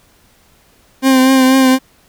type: tone with vibrato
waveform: 40% pulse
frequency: 262.3 Hz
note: C4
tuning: 4 cents sharp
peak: -6 dBFS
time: 1.02-1.79 s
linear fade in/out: 50 ms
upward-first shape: triangle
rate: 4.1 Hz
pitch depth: 35 cents each way
effects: pink hiss -51 dBFS RMS until 2.08 s